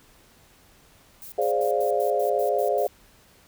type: noise bursts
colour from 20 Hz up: violet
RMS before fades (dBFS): -41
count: 9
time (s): 1.22-2.88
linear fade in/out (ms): 0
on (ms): 100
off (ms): 95
type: chord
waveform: sine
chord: D half-diminished seventh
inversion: second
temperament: equal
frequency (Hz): 415.3 / 523.3 / 587.3 / 698.5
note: Ab4 / C5 / D5 / F5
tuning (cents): 0 / 0 / 0 / 0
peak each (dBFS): -26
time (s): 1.38-2.87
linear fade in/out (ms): 5
effects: pink hiss -56 dBFS RMS until 3.47 s